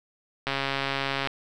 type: click train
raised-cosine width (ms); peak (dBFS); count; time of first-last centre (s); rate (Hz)
0.3; -11; 111; 0.47-1.273; 137
effects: none